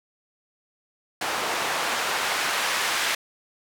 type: noise with band-pass filter sweep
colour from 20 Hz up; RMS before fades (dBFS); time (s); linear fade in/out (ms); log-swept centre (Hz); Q
white; -26; 1.21-3.15; 5; 810 to 1600; 0.76
effects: none